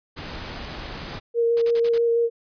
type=noise; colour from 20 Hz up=pink; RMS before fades=-34 dBFS; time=0.16-1.2 s; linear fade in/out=20 ms
type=tone with vibrato; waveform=sine; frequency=466.2 Hz; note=A#4; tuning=in tune; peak=-17 dBFS; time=1.34-2.3 s; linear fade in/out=50 ms; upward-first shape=square; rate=6.1 Hz; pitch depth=9 cents each way
type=noise bursts; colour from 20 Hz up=white; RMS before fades=-35 dBFS; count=5; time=1.57-1.979 s; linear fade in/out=0 ms; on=45 ms; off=46 ms
effects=resampled to 11025 Hz